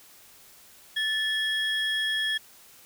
triangle tone pair together, 1751 / 3303 Hz, A6 / G#7, -9 / -10 cents, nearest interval major seventh, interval 1099 cents, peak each -26 dBFS, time 0.96-2.38 s, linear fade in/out 10 ms, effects white hiss -53 dBFS RMS until 2.85 s

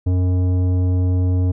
sine tone with tanh clipping, 91 Hz, F#2, 28 cents flat, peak -16 dBFS, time 0.06-1.52 s, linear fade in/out 10 ms, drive 12 dB, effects none

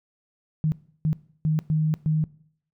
sine tone bursts at uneven times, 155.56 Hz, D#3, in tune, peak -19 dBFS, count 5, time 0.64-0.72 / 1.05-1.13 / 1.45-1.59 / 1.7-1.94 / 2.06-2.24 s, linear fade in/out 0 ms, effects noise-tail reverb RT60 0.6 s tail -20 dB re dry

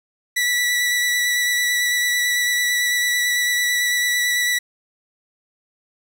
sawtooth tone with vibrato, 1957 Hz, B6, 16 cents flat, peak -14 dBFS, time 0.36-4.59 s, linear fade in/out 10 ms, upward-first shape square, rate 9 Hz, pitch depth 9 cents each way, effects none

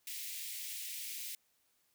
white high-pass noise, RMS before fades -43 dBFS, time 0.07-1.35 s, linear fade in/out 2 ms, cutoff 2000 Hz, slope 48 dB/octave, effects white hiss -75 dBFS RMS until 1.94 s

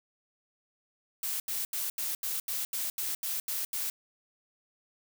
blue noise bursts, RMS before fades -33 dBFS, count 11, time 1.23-3.9 s, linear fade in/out 2 ms, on 170 ms, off 80 ms, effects none

